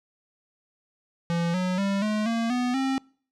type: tone with pitch steps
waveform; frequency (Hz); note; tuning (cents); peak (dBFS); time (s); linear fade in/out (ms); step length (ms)
square; 170 / 183.26 / 197.55 / 213 / 229.6 / 247.5 / 266.8; F3 / F#3 / G3 / G#3 / A#3 / B3 / C4; -46 / -16 / +14 / +44 / -26 / +4 / +34; -24; 1.3-2.98; 0; 240
effects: noise-tail reverb RT60 0.5 s tail -26 dB re dry + low-pass 6000 Hz 12 dB/octave